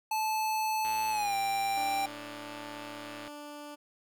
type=tone with pitch glide; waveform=square; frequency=870 to 788.6 Hz; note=A5 to G5; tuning=-20 to +10 cents; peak=-29 dBFS; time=0.11-2.06 s; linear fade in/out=5 ms; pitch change=-170 cents; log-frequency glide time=1.1-1.35 s
type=click train; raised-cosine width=0.3 ms; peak=-28 dBFS; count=268; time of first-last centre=0.85-3.277 s; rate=110 Hz
type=tone; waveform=15% pulse; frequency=293.7 Hz; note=D4; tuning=in tune; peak=-36 dBFS; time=1.76-3.76 s; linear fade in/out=20 ms
effects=none